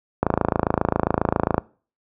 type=click train; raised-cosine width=1 ms; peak=-3 dBFS; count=38; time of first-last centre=0.23-1.58 s; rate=27.4 Hz; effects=noise-tail reverb RT60 0.4 s tail -23 dB re dry + high-pass 60 Hz 12 dB/octave